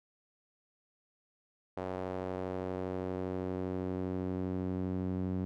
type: tone with band-pass filter sweep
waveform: sawtooth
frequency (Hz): 92.5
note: F#2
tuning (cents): 0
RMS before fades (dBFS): -36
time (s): 1.77-5.45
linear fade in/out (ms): 0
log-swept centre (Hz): 610 to 220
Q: 1.3
effects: none